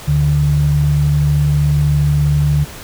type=tone pair together; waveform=sine; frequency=74.28 / 146.6 Hz; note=D2 / D3; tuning=+20 / -3 cents; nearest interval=octave; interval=1177 cents; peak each=-17 / -11 dBFS; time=0.07-2.65 s; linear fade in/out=20 ms; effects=pink hiss -33 dBFS RMS until 2.83 s